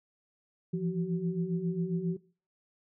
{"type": "tone cluster", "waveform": "sine", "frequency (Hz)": [167, 174.4, 379.3], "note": ["E3", "F3", "F#4"], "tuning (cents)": [23, -2, 43], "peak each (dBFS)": [-35, -31, -36], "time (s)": [0.73, 2.17], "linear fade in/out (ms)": 10, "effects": ["noise-tail reverb RT60 0.4 s tail -21 dB re dry"]}